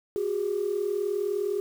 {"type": "tone pair together", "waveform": "sine", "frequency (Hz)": [370, 409.8], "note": ["F#4", "G#4"], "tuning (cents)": [0, -23], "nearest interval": "major second", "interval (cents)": 177, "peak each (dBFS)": [-29, -26], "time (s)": [0.16, 1.6], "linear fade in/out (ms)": 0, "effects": ["tanh soft clip ceiling -19 dBFS", "8-bit"]}